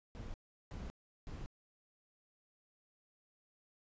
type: noise bursts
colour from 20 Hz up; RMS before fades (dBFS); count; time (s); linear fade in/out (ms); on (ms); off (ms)
brown; -45; 3; 0.15-1.46; 0; 190; 370
effects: resampled to 16000 Hz